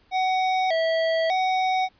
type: tone with vibrato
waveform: square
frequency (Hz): 698.5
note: F5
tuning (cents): 0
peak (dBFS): -21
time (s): 0.11-1.89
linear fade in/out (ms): 50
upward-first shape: square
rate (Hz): 0.84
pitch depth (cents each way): 120
effects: pink hiss -61 dBFS RMS until 1.99 s + resampled to 11025 Hz